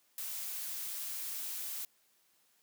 blue noise, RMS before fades -40 dBFS, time 0.18-1.85 s, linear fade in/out 2 ms, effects white hiss -71 dBFS RMS until 2.62 s + high-pass 150 Hz 12 dB/octave

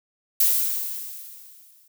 violet noise with exponential decay, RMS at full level -17 dBFS, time 0.4-1.88 s, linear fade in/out 5 ms, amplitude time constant 320 ms, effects none

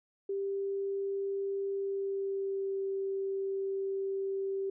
sine tone with pitch glide, 394.2 to 389.4 Hz, G4 to G4, +10 to -12 cents, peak -31 dBFS, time 0.29-4.7 s, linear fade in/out 5 ms, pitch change -22 cents, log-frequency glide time 1.72-2.82 s, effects none

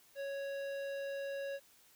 sine tone with hard clipping, 554.4 Hz, C#5, in tune, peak -40 dBFS, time 0.15-1.6 s, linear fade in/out 50 ms, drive 13 dB, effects white hiss -65 dBFS RMS until 1.95 s

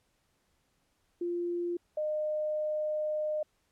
sine tone pair in turn, 347.8 / 610.5 Hz, F4 / D#5, -7 / -33 cents, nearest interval minor seventh, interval 974 cents, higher second, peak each -30 / -29 dBFS, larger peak second, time 1.21-1.77 / 1.97-3.43 s, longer second, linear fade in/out 5 ms, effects pink hiss -74 dBFS RMS until 3.71 s + low-pass 12000 Hz 12 dB/octave

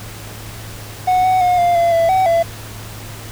triangle tone with pitch steps, 736 / 745 / 720 / 699 / 683 / 667 / 755 / 672 Hz, F#5 / F#5 / F#5 / F5 / F5 / E5 / F#5 / E5, -9 / +12 / -47 / +1 / -39 / +20 / +35 / +33 cents, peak -9 dBFS, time 1.07-2.43 s, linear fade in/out 10 ms, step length 170 ms, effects added 107 Hz sine -33 dBFS peak until 3.31 s + pink hiss -34 dBFS RMS until 3.31 s

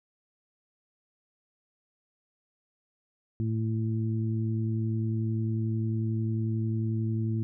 harmonic tone, 111.1 Hz, A2, 17 cents sharp, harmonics 1 / 2 / 3, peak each -27 / -33 / -37 dBFS, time 3.4-7.43 s, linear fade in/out 0 ms, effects none

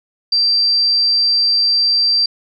sine tone, 4699 Hz, D8, in tune, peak -11 dBFS, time 0.32-2.26 s, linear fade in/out 5 ms, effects none

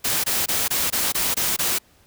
white noise bursts, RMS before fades -22 dBFS, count 8, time 0.04-1.787 s, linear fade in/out 10 ms, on 200 ms, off 21 ms, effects pink hiss -57 dBFS RMS until 2.06 s

